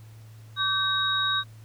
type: tone cluster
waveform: sine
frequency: 1147 / 1550 / 3789 Hz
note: D6 / G6 / A#7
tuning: -41 / -20 / +27 cents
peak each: -29 / -28 / -25 dBFS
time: 0.56-1.44 s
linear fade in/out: 50 ms
effects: added 110 Hz sine -44 dBFS peak until 1.64 s + pink hiss -58 dBFS RMS until 1.64 s